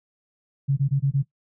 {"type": "tone bursts", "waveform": "sine", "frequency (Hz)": 138.59, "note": "C#3", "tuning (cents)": 0, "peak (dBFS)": -17, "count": 5, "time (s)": [0.68, 1.229], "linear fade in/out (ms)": 20, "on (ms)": 93, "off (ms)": 21, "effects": ["noise-tail reverb RT60 0.1 s tail -17 dB re dry"]}